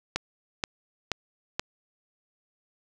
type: click train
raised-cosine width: 0.2 ms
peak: -9 dBFS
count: 4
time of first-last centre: 0.16-1.595 s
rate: 2.09 Hz
effects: none